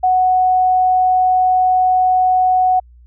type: tone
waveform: sine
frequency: 740 Hz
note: F#5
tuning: in tune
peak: -10 dBFS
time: 0.03-2.8 s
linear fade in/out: 10 ms
effects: added 60 Hz sine -41 dBFS peak until 3.06 s